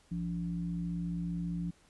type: harmonic tone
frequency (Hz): 57.4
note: A#1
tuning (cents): -26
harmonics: 1 / 3 / 5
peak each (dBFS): -44 / -33 / -44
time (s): 0.11-1.71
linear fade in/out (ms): 10
effects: pink hiss -65 dBFS RMS until 1.89 s + resampled to 24000 Hz